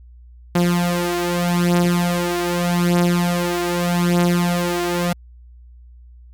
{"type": "beating tone pair", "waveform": "sawtooth", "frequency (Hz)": [174.61, 175.43], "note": ["F3", "F3"], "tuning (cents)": [0, 8], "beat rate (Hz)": 0.82, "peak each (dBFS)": [-14, -16], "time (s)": [0.55, 5.13], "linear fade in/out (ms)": 5, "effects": ["added 60 Hz sine -40 dBFS peak until 6.33 s", "MP3 96 kbps"]}